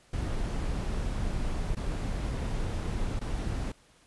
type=noise with dropouts; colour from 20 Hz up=brown; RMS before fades=-31 dBFS; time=0.13-3.72 s; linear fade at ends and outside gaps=5 ms; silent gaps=1.75-1.767 / 3.194-3.212 s; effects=pink hiss -61 dBFS RMS until 4.06 s + resampled to 24000 Hz